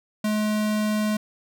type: tone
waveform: square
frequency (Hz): 212.7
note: G#3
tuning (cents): +42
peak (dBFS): -22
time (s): 0.24-1.17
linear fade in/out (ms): 5
effects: none